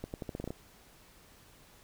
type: accelerating click train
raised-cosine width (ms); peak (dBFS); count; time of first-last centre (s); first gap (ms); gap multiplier
2; -24; 9; 0.04-0.505; 99; 0.84
effects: pink hiss -59 dBFS RMS until 1.83 s